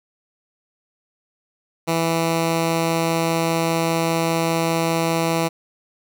10% pulse tone, 165 Hz, E3, 2 cents sharp, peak -10 dBFS, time 1.87-5.49 s, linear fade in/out 20 ms, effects none

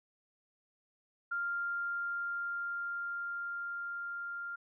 sine tone with level ramp, 1396 Hz, F6, 1 cent flat, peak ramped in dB -32 to -38 dBFS, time 1.31-4.56 s, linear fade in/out 10 ms, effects none

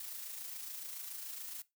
blue noise with amplitude modulation, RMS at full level -43 dBFS, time 0-1.62 s, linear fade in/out 2 ms, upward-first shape sine, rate 27.1 Hz, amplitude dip 40%, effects noise-tail reverb RT60 0.2 s tail -19 dB re dry

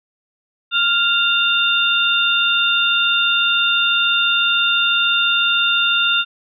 sine tone cluster, 1398 / 2777 / 3611 Hz, F6 / F7 / A7, +1 / -10 / +44 cents, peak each -18 dBFS, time 0.71-6.25 s, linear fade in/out 50 ms, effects none

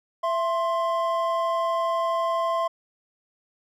triangle tone pair together, 667.1 / 1052 Hz, E5 / C6, +20 / +9 cents, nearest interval minor sixth, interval 789 cents, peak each -23 dBFS, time 0.23-2.68 s, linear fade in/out 10 ms, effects none

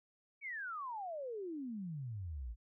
sine exponential sweep, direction down, 2319 to 51.91 Hz, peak -40 dBFS, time 0.41-2.56 s, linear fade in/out 50 ms, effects none

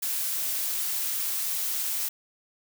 blue noise, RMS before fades -29 dBFS, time 0.02-2.09 s, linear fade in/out 10 ms, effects none

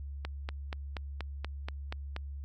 click train, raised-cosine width 0.3 ms, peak -21 dBFS, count 9, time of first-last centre 0.25-2.164 s, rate 4.18 Hz, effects added 70 Hz sine -38 dBFS peak until 2.44 s

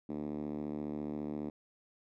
5% pulse tone with band-pass filter, 74.6 Hz, D2, 28 cents sharp, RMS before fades -39 dBFS, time 0.09-1.5 s, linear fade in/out 5 ms, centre 260 Hz, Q 2.6, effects none

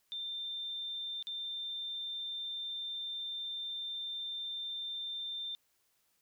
sine tone with dropouts, 3584 Hz, A7, 31 cents sharp, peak -37 dBFS, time 0.12-5.55 s, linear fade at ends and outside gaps 0 ms, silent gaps 1.226-1.27 s, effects white hiss -75 dBFS RMS until 6.21 s

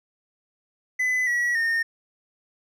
triangle tone with pitch steps, 2009 / 1928 / 1832 Hz, B6 / B6 / A#6, +29 / -42 / -31 cents, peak -19 dBFS, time 0.99-1.83 s, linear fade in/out 10 ms, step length 280 ms, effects none

